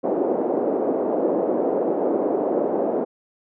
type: band-pass noise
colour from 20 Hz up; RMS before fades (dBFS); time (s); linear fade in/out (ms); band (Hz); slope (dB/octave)
white; -22; 0.03-3.05; 20; 270 to 580; 24
effects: none